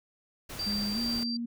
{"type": "noise", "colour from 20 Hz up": "pink", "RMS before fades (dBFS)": -41, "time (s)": [0.49, 1.24], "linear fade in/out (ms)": 10}
{"type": "tone with tremolo", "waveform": "sine", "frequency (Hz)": 4699, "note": "D8", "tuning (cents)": 0, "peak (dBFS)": -30, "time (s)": [0.59, 1.37], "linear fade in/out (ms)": 5, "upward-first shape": "sine", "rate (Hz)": 2.4, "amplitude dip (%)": 30}
{"type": "tone with pitch glide", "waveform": "sine", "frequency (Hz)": [206.5, 235.8], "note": ["G#3", "A#3"], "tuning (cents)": [-10, 20], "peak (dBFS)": -31, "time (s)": [0.66, 1.46], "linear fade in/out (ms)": 10, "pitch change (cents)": 230, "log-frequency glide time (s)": [0.93, 0.99]}
{"effects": []}